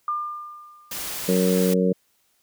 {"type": "tone with exponential decay", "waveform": "sine", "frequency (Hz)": 1200, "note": "D6", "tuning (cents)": 37, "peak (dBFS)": -21, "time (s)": [0.08, 1.19], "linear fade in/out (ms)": 2, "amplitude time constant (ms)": 240}
{"type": "noise", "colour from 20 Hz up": "white", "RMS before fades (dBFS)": -31, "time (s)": [0.91, 1.74], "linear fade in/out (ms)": 5}
{"type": "harmonic tone", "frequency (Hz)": 92.5, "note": "F#2", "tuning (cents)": 0, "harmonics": [2, 3, 4, 5, 6], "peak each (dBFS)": [-20, -28, -28, -22, -28], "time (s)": [1.28, 1.93], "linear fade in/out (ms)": 10}
{"effects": ["white hiss -66 dBFS RMS until 2.42 s"]}